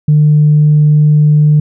sine tone, 150.2 Hz, D3, 39 cents sharp, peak -3 dBFS, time 0.08-1.6 s, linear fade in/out 5 ms, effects tanh soft clip ceiling 0 dBFS

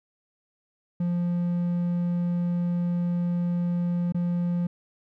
triangle tone with dropouts, 174.61 Hz, F3, in tune, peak -21 dBFS, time 1-4.67 s, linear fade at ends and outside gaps 5 ms, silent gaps 4.123-4.145 s, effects none

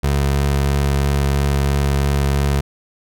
25% pulse tone with vibrato, 70 Hz, C#2, 18 cents sharp, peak -11 dBFS, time 0.03-2.61 s, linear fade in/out 10 ms, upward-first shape triangle, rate 3 Hz, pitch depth 13 cents each way, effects none

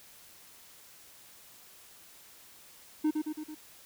triangle tone with echo, 307.1 Hz, D#4, 23 cents flat, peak -22 dBFS, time 3.04-3.11 s, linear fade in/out 10 ms, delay 110 ms, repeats 4, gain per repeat -4 dB, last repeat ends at 3.55 s, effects white hiss -55 dBFS RMS until 3.85 s

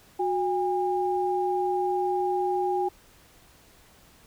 sine tone pair together, 365.4 / 810 Hz, F#4 / G#5, -22 / -43 cents, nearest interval octave + major second, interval 1379 cents, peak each -26 dBFS, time 0.19-2.89 s, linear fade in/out 10 ms, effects pink hiss -56 dBFS RMS until 4.26 s

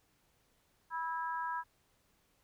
harmonic tone, 327 Hz, E4, 14 cents flat, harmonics 3 / 4 / 5, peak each -36 / -43 / -42 dBFS, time 0.9-1.64 s, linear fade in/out 50 ms, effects pink hiss -73 dBFS RMS until 2.43 s

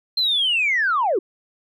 sine linear sweep, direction down, 4186 to 329.6 Hz, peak -16 dBFS, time 0.17-1.19 s, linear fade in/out 5 ms, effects tanh soft clip ceiling -12 dBFS

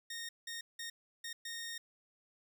15% pulse tone bursts at uneven times, 1850 Hz, A#6, 14 cents flat, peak -35 dBFS, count 5, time 0.1-0.29 / 0.47-0.61 / 0.79-0.9 / 1.24-1.33 / 1.45-1.78 s, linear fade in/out 5 ms, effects none

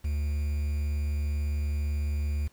triangle tone with quantisation, 73.5 Hz, D2, 2 cents sharp, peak -24 dBFS, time 0.04-2.48 s, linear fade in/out 10 ms, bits 8, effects pink hiss -63 dBFS RMS until 2.52 s

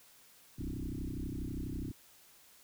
sine tone with frequency modulation, 110 Hz, A2, in tune, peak -36 dBFS, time 0.58-1.92 s, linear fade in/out 10 ms, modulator 32.2 Hz, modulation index 6.6, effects white hiss -61 dBFS RMS until 2.63 s

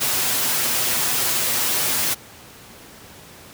white noise with comb filter, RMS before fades -21 dBFS, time 0-2.15 s, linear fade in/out 20 ms, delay 8 ms, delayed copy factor +0.55, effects pink hiss -43 dBFS RMS until 3.53 s + high-pass 80 Hz 12 dB/octave

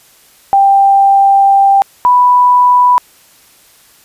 sine tone pair in turn, 789 / 988 Hz, G5 / B5, +11 / 0 cents, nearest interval major third, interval 389 cents, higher second, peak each -4 dBFS, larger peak neither, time 0.53-1.82 / 2.05-2.98 s, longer first, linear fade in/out 0 ms, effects white hiss -45 dBFS RMS until 4.04 s + resampled to 32000 Hz

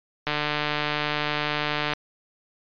click train, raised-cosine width 0.3 ms, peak -9 dBFS, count 249, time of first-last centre 0.27-1.934 s, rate 149 Hz, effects resampled to 11025 Hz

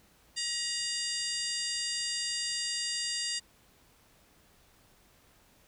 harmonic tone with a mistuned harmonic, 951 Hz, A#5, 34 cents sharp, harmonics 2 / 3 / 4 / 5 / 6 / 7 / 8 / 9 / 10, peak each -41 / -41 / -42 / -34 / -45 / -43 / -39 / -48 / -48 dBFS, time 0.36-3.4 s, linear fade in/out 20 ms, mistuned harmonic 4, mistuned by -69 cents, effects pink hiss -63 dBFS RMS until 5.67 s

